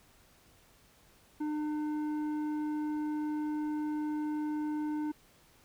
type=tone with tanh clipping; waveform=triangle; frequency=302.1 Hz; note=D4; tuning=49 cents sharp; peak=-33 dBFS; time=1.4-5.12 s; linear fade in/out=10 ms; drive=13 dB; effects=pink hiss -63 dBFS RMS until 5.64 s